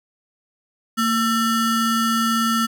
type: ring-modulated tone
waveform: square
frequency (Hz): 784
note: G5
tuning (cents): 0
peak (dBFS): -15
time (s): 0.97-2.67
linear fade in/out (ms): 20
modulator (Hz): 555
effects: none